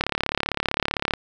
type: click train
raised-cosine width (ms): 0.3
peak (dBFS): -5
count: 41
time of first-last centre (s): 0.01-1.137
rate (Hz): 35.5
effects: none